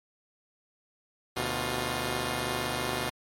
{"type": "tone cluster", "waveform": "5% pulse", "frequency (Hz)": [75.7, 125.3, 354.3], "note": ["D#2", "B2", "F4"], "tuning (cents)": [-47, 25, 25], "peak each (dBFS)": [-24, -21, -22], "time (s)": [1.36, 3.1], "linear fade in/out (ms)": 10, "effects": ["MP3 64 kbps"]}